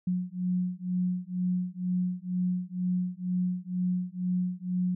sine beating tone pair, 180 / 182.1 Hz, F#3 / F#3, -47 / -27 cents, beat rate 2.1 Hz, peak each -30 dBFS, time 0.07-4.95 s, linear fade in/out 5 ms, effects none

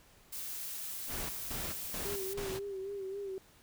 blue noise, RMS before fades -41 dBFS, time 0.32-2.34 s, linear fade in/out 10 ms
pink noise with tremolo, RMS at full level -41 dBFS, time 1.07-2.61 s, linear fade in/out 50 ms, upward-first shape square, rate 2.3 Hz, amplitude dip 80%
sine tone with vibrato, 392 Hz, G4, in tune, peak -37 dBFS, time 2.05-3.38 s, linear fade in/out 0 ms, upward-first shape sine, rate 3.7 Hz, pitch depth 56 cents each way
effects pink hiss -62 dBFS RMS until 3.62 s

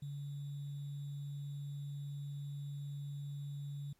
sine tone with sample-and-hold, 142.5 Hz, C#3, 48 cents sharp, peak -40 dBFS, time 0.02-3.93 s, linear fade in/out 5 ms, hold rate 3675 Hz, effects pink hiss -75 dBFS RMS until 3.99 s + MP3 64 kbps

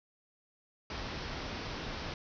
pink low-pass noise, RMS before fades -40 dBFS, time 0.9-2.14 s, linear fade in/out 2 ms, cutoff 5700 Hz, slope 96 dB/octave, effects none

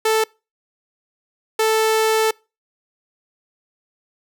sawtooth tone pair in turn, 440 / 440 Hz, A4 / A4, 0 / 0 cents, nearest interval unison, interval 0 cents, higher neither, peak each -11 dBFS, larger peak neither, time 0.05-0.24 / 1.59-2.31 s, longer second, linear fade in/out 5 ms, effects noise-tail reverb RT60 0.3 s tail -26 dB re dry

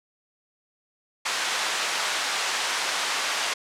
pink band-pass noise, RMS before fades -27 dBFS, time 1.25-3.54 s, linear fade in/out 10 ms, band 950 to 7100 Hz, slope 12 dB/octave, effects low-pass 11000 Hz 12 dB/octave

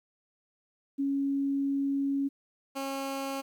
sine / 15% pulse tone pair in turn, 277.2 / 272.3 Hz, C#4 / C#4, 0 / -31 cents, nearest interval unison, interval 31 cents, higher first, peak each -26 / -26 dBFS, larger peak neither, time 0.98-2.29 / 2.75-3.42 s, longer first, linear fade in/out 20 ms, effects 11-bit

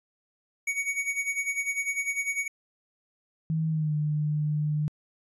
square tone with tremolo, 2241 Hz, C#7, 18 cents sharp, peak -25 dBFS, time 0.67-2.48 s, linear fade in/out 5 ms, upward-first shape sine, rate 10 Hz, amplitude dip 75%
sine tone with pitch glide, 159.5 to 150.55 Hz, D#3 to D3, +43 to +43 cents, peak -24 dBFS, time 3.5-4.88 s, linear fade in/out 0 ms, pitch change -100 cents, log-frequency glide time 3.69-3.94 s
effects resampled to 24000 Hz

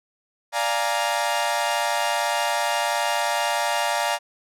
sawtooth chord, Bb dominant seventh, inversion first, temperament equal, 587.3 / 698.5 / 830.6 / 932.3 Hz, D5 / F5 / Ab5 / Bb5, 0 / 0 / 0 / 0 cents, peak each -24 / -23 / -24 / -22 dBFS, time 0.52-4.19 s, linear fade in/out 50 ms, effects low-pass 12000 Hz 12 dB/octave

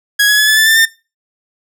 sawtooth tone with pitch steps, 1661.2 / 1684.4 / 1707.9 / 1731.7 / 1755.9 / 1780.4 / 1805.3 Hz, G#6 / G#6 / G#6 / A6 / A6 / A6 / A6, 0 / +24 / +48 / -28 / -4 / +20 / +44 cents, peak -4 dBFS, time 0.19-0.855 s, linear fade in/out 10 ms, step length 95 ms, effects noise-tail reverb RT60 0.3 s tail -20 dB re dry

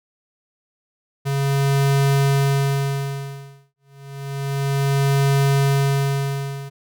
square tone with tremolo, 138.59 Hz, C#3, in tune, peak -15 dBFS, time 1.25-6.7 s, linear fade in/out 20 ms, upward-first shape sine, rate 0.3 Hz, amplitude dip 100%, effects none

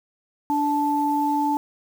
sine tone pair together, 291.9 / 874.7 Hz, D4 / A5, -10 / -10 cents, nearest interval octave + perfect fifth, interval 1900 cents, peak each -23 / -21 dBFS, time 0.5-1.57 s, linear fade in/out 0 ms, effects 7-bit

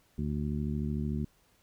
harmonic tone, 73.42 Hz, D2, in tune, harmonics 1 / 2 / 3 / 4 / 5, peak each -35 / -34 / -34 / -44 / -44 dBFS, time 0.18-1.25 s, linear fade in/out 5 ms, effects pink hiss -67 dBFS RMS until 1.62 s

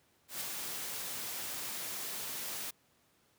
white noise with ADSR envelope, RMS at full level -37 dBFS, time 0.28-2.71 s, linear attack 130 ms, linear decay 5 ms, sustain -3 dB, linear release 10 ms, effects pink hiss -70 dBFS RMS until 3.38 s + high-pass 100 Hz 12 dB/octave

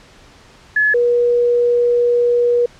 sine tone pair in turn, 1708 / 481.2 Hz, G#6 / B4, +48 / -45 cents, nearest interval octave + minor seventh, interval 2193 cents, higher first, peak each -11 dBFS, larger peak neither, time 0.76-0.94 / 0.94-2.66 s, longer second, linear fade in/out 5 ms, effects pink hiss -45 dBFS RMS until 2.79 s + low-pass 6000 Hz 12 dB/octave

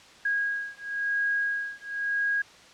sine beating tone pair, 1640 / 1640.97 Hz, G#6 / G#6, -22 / -21 cents, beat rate 0.97 Hz, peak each -29 dBFS, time 0.25-2.42 s, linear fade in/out 5 ms, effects white hiss -51 dBFS RMS until 2.73 s + low-pass 5000 Hz 12 dB/octave

